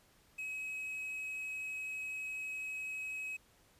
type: tone with quantisation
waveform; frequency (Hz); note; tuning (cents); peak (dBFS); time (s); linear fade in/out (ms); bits
triangle; 2552; D#7; +43; -37; 0.38-3.37; 10; 10
effects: pink hiss -67 dBFS RMS until 3.79 s + resampled to 32000 Hz